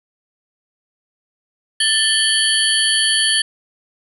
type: tone cluster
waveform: sine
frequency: 1764 / 3029 / 3236 / 4452 / 9960 Hz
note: A6 / F#7 / G#7 / C#8 / D#9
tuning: +4 / +40 / -46 / +7 / +1 cents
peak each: -20 dBFS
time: 1.8-3.42 s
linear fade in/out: 5 ms
effects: none